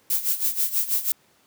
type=noise with tremolo; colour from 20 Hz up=violet; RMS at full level=-21 dBFS; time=0.1-1.12 s; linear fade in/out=2 ms; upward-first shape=sine; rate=6.2 Hz; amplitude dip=80%; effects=pink hiss -60 dBFS RMS until 1.46 s + high-pass 150 Hz 12 dB/octave